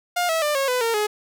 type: tone with pitch steps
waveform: sawtooth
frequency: 708 / 649.2 / 595.4 / 545.9 / 500.6 / 459.1 / 421 Hz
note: F5 / E5 / D5 / C#5 / B4 / A#4 / G#4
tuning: +23 / -27 / +24 / -27 / +23 / -26 / +24 cents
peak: -16 dBFS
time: 0.16-1.07 s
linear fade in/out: 10 ms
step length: 130 ms
effects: none